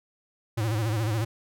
square tone with vibrato, 110 Hz, A2, in tune, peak -25 dBFS, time 0.57-1.25 s, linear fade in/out 10 ms, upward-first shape sine, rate 14 Hz, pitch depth 110 cents each way, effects none

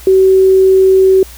sine tone, 380.2 Hz, F#4, 47 cents sharp, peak -4 dBFS, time 0.07-1.23 s, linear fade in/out 2 ms, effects added 60 Hz sine -33 dBFS peak until 1.37 s + white hiss -36 dBFS RMS until 1.37 s

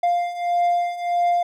triangle beating tone pair, 698.5 / 700.1 Hz, F5 / F5, 0 / +4 cents, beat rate 1.6 Hz, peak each -22 / -18 dBFS, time 0.03-1.43 s, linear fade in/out 5 ms, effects none

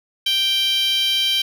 10% pulse tone with high-pass filter, 784 Hz, G5, in tune, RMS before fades -19 dBFS, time 0.26-1.42 s, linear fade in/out 5 ms, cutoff 3100 Hz, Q 4.7, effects none

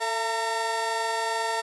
30% pulse tone cluster, 446.7 / 675 / 916 Hz, A4 / E5 / A#5, +26 / +41 / -31 cents, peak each -30 / -29 / -25 dBFS, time 0-1.62 s, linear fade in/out 20 ms, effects resampled to 24000 Hz + 10-bit

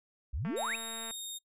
sine exponential sweep, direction up, 51.91 to 2810 Hz, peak -32 dBFS, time 0.33-0.76 s, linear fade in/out 10 ms
click train, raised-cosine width 0.5 ms, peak -31 dBFS, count 150, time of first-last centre 0.45-1.109 s, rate 226 Hz
20% pulse tone with pitch glide, 3729 to 3697 Hz, A#7 to A#7, 0 to -15 cents, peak -33 dBFS, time 0.56-1.39 s, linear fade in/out 20 ms, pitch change -15 cents, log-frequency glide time 0.95-1.26 s
effects noise-tail reverb RT60 0.1 s tail -26 dB re dry

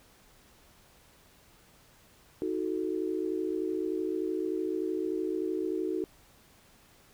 sine chord, D# diminished, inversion none, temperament equal with one note detuned, 316.7 / 370 / 440 Hz, D#4 / F#4 / A4, +31 / 0 / 0 cents, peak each -33 / -32 / -36 dBFS, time 2.42-6.04 s, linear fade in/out 0 ms, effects pink hiss -60 dBFS RMS until 7.13 s

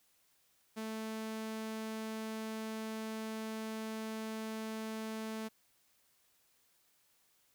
sawtooth tone, 220 Hz, A3, in tune, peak -35 dBFS, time 0.76-5.49 s, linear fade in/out 20 ms, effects white hiss -72 dBFS RMS until 7.54 s

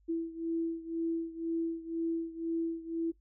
sine beating tone pair, 330 / 332 Hz, E4 / E4, +2 / +12 cents, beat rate 2 Hz, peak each -33 / -36 dBFS, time 0.08-3.12 s, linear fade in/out 20 ms, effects noise-tail reverb RT60 0.1 s tail -17 dB re dry + added 50 Hz sine -63 dBFS peak until 3.2 s

